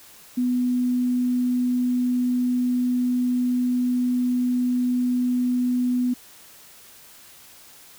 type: tone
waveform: sine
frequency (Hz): 248.1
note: B3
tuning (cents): +8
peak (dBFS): -19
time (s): 0.37-6.14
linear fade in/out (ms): 10
effects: white hiss -48 dBFS RMS until 7.98 s